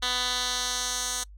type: tone with band-pass filter sweep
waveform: 10% pulse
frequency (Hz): 248.9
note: B3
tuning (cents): +14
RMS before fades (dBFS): -29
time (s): 0.02-1.24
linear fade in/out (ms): 10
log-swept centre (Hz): 3600 to 7200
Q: 1.6
effects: noise-tail reverb RT60 0.1 s tail -25 dB re dry + added 50 Hz sine -44 dBFS peak until 1.37 s